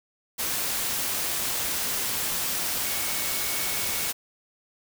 sine tone in noise, 2217 Hz, C#7, in tune, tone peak -39 dBFS, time 2.83-4.1 s, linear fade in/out 20 ms, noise white, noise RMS -28 dBFS, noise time 0.38-4.13 s, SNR -14 dB, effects none

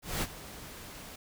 pink noise with ADSR envelope, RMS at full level -31 dBFS, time 0.02-1.16 s, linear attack 200 ms, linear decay 42 ms, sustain -15 dB, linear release 7 ms, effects none

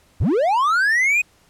triangle linear sweep, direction up, 48.39 to 2529 Hz, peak -13 dBFS, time 0.2-1.22 s, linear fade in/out 10 ms, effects pink hiss -56 dBFS RMS until 1.49 s + low-pass 12000 Hz 12 dB/octave

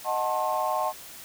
sine chord, D# diminished seventh, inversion none, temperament equal with one note detuned, 622.3 / 740 / 880 / 1069.7 Hz, D#5 / F#5 / A5 / C6, 0 / 0 / 0 / +38 cents, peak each -29 dBFS, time 0.04-0.93 s, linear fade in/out 50 ms, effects tanh soft clip ceiling -16 dBFS + white hiss -44 dBFS RMS until 1.24 s

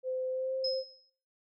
sine tone with pitch glide, 515 to 525.8 Hz, C5 to C5, -28 to +8 cents, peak -31 dBFS, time 0.03-0.84 s, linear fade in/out 50 ms, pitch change +36 cents, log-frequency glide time 0.3-0.55 s
sine tone with exponential decay, 5130 Hz, E8, 48 cents flat, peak -29 dBFS, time 0.64-1.1 s, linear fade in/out 5 ms, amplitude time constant 100 ms
effects noise-tail reverb RT60 0.6 s tail -23 dB re dry

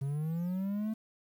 triangle linear sweep, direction up, 134.3 to 222.2 Hz, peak -29 dBFS, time 0.01-0.94 s, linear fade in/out 10 ms, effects 10-bit

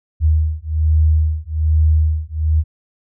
sine beating tone pair, 77.5 / 78.7 Hz, D#2 / D#2, -6 / +20 cents, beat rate 1.2 Hz, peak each -15 dBFS, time 0.2-2.64 s, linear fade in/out 50 ms, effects none

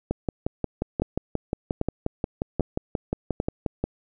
two click trains, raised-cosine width 2 ms, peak -11 / -10 dBFS, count 22 / 4, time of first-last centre 0.11-3.84 / 1.02-3.401 s, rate 5.63 / 1.26 Hz, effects none

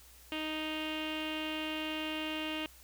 sawtooth tone with low-pass filter, 311.1 Hz, D#4, in tune, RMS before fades -37 dBFS, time 0.32-2.66 s, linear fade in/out 0 ms, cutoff 2900 Hz, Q 6.7, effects added 60 Hz sine -59 dBFS peak until 2.83 s + white hiss -58 dBFS RMS until 2.83 s

